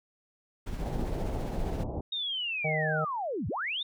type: noise with tremolo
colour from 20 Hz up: brown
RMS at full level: -33 dBFS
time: 0.66-1.84 s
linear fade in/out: 10 ms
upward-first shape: triangle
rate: 15 Hz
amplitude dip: 45%
type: low-pass noise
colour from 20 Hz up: pink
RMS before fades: -35 dBFS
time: 0.81-2.01 s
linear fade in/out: 2 ms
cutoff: 870 Hz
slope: 48 dB/octave
type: linear two-way sweep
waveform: sine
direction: down then up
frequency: 3743 to 74.2 to 3743 Hz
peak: -30 dBFS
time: 2.12-3.83 s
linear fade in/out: 5 ms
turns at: 3.48 s
type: harmonic tone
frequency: 155.56 Hz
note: D#3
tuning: in tune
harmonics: 1 / 3 / 4 / 5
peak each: -31 / -36 / -32 / -36 dBFS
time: 2.64-3.05 s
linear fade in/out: 10 ms
effects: none

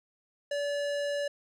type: tone with hard clipping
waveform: sine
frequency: 575 Hz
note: D5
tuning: 37 cents flat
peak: -31 dBFS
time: 0.51-1.28 s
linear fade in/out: 5 ms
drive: 18 dB
effects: none

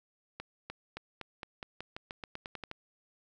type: accelerating click train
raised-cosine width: 0.3 ms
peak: -24 dBFS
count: 15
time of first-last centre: 0.4-2.714 s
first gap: 300 ms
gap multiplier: 0.9
effects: none

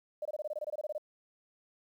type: tone bursts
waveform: sine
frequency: 605 Hz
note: D#5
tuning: 49 cents flat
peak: -33 dBFS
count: 14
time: 0.22-0.981 s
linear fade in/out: 5 ms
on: 33 ms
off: 23 ms
effects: 11-bit

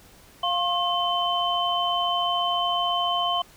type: tone cluster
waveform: sine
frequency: 700 / 1072 / 3067 Hz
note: F5 / C6 / G7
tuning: +4 / +42 / -38 cents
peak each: -26 dBFS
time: 0.43-3.42 s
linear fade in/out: 5 ms
effects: pink hiss -52 dBFS RMS until 3.56 s

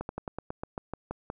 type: slowing click train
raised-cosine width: 1 ms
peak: -20 dBFS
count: 11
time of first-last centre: 0.01-1.301 s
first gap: 81 ms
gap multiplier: 1.1
effects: none

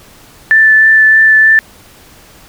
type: tone with vibrato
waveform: sine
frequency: 1760 Hz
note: A6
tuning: in tune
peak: -3 dBFS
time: 0.51-1.59 s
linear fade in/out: 0 ms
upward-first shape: triangle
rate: 3.2 Hz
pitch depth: 12 cents each way
effects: pink hiss -40 dBFS RMS until 2.48 s

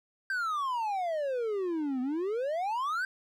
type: exponential two-way sweep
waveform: triangle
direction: down then up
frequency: 1587 to 246.9 to 1587 Hz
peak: -27 dBFS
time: 0.3-3.05 s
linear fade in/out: 2 ms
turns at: 2.01 s
effects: none

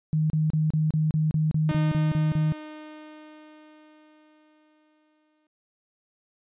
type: tone bursts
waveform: sine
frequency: 155.56 Hz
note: D#3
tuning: in tune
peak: -20 dBFS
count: 12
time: 0.13-2.522 s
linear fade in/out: 0 ms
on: 170 ms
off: 32 ms
type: tone with exponential decay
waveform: sawtooth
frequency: 306.5 Hz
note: D#4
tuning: 26 cents flat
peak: -24 dBFS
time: 1.69-5.47 s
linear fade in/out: 2 ms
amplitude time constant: 820 ms
effects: resampled to 8000 Hz

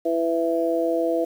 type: harmonic tone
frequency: 166.1 Hz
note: E3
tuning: 13 cents sharp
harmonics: 2 / 3 / 4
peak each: -24 / -24 / -24 dBFS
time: 0.05-1.25 s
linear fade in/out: 10 ms
effects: 8-bit

